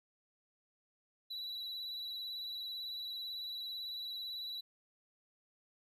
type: tone with vibrato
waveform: triangle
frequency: 3938 Hz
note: B7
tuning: 6 cents flat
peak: -39 dBFS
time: 1.3-4.61 s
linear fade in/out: 10 ms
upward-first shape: sine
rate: 18 Hz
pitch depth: 28 cents each way
effects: 13-bit